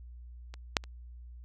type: clicks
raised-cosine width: 0.2 ms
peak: -28 / -6 / -30 dBFS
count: 3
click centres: 0.54 / 0.768 / 0.839 s
effects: added 60 Hz sine -45 dBFS peak until 1.44 s